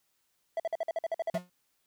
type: tone bursts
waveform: triangle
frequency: 659.3 Hz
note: E5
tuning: in tune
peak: -26 dBFS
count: 11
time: 0.57-1.378 s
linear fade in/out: 2 ms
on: 28 ms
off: 50 ms
type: tone with exponential decay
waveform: 45% pulse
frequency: 179.1 Hz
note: F3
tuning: 44 cents sharp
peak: -30 dBFS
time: 1.34-1.5 s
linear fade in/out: 5 ms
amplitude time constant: 33 ms
effects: white hiss -75 dBFS RMS until 1.86 s